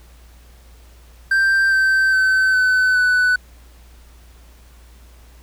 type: tone with pitch steps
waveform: triangle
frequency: 1573 / 1552.2 / 1531.8 / 1511.5 / 1491.6 Hz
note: G6 / G6 / G6 / F#6 / F#6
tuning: +6 / -18 / -40 / +36 / +14 cents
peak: -11 dBFS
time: 1.31-3.36 s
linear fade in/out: 5 ms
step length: 410 ms
effects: added 59 Hz sine -43 dBFS peak until 5.42 s + pink hiss -52 dBFS RMS until 5.42 s